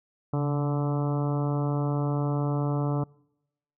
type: harmonic tone with a mistuned harmonic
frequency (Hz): 145.5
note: D3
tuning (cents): -16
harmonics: 1 / 2 / 3 / 4 / 5 / 6 / 7 / 8 / 9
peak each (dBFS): -25 / -31 / -35 / -37 / -39 / -41 / -42 / -43 / -44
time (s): 0.33-3.04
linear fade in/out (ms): 5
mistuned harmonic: 1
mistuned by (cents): -52
effects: noise-tail reverb RT60 0.9 s tail -26 dB re dry